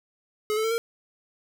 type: tone with pitch steps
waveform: square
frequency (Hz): 425.4 / 437.1 / 449.1 / 461.5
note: G#4 / A4 / A4 / A#4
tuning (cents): +42 / -11 / +35 / -17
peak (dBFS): -24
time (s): 0.5-0.78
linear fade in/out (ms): 0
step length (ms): 70
effects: none